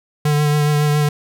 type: tone with vibrato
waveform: square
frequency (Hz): 148.5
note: D3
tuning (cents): +20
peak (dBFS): -14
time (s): 0.25-1.09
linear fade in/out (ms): 5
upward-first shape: triangle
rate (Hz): 7.2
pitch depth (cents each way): 23
effects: none